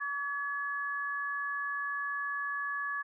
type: tone pair together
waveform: sine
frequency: 1138.6 / 1700 Hz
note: C#6 / G#6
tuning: +46 / +40 cents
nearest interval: perfect fifth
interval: 694 cents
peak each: -36 / -34 dBFS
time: 0-3.03 s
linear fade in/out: 20 ms
effects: none